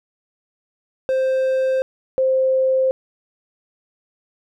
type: tone pair in turn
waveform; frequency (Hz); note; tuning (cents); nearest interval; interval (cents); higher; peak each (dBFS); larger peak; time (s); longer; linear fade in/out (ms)
triangle / sine; 524 / 524; C5 / C5; +2 / +2; unison; 0; neither; -14; neither; 1.09-1.82 / 2.18-2.91; neither; 0
effects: none